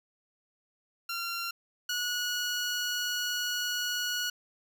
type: tone pair in turn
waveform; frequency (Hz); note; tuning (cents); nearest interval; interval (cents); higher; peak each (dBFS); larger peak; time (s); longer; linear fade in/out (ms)
15% pulse; 1377 / 1458.9; F6 / F#6; -25 / -25; minor second; 100; second; -26 / -23; second; 1.09-1.51 / 1.89-4.3; second; 5
effects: none